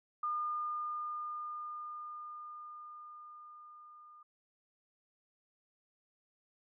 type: tone with level ramp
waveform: sine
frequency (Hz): 1213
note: D#6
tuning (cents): -44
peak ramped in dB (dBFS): -32 to -54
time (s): 0.23-4.23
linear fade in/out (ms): 5
effects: none